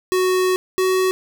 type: tone pair in turn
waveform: square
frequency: 370 / 373.9 Hz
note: F#4 / F#4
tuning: 0 / +18 cents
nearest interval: unison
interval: 18 cents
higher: second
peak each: -16 dBFS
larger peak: neither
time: 0.12-0.56 / 0.78-1.11 s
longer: first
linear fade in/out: 0 ms
effects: none